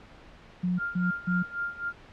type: tone bursts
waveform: sine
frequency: 179.6 Hz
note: F3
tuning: 49 cents sharp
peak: -24 dBFS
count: 3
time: 0.63-1.43 s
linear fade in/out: 10 ms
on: 160 ms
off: 160 ms
type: tone with tremolo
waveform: sine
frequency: 1400 Hz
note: F6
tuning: 4 cents sharp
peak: -27 dBFS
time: 0.77-1.93 s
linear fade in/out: 50 ms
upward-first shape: sine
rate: 3.8 Hz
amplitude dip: 85%
effects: pink hiss -51 dBFS RMS until 2.12 s + low-pass 3000 Hz 12 dB/octave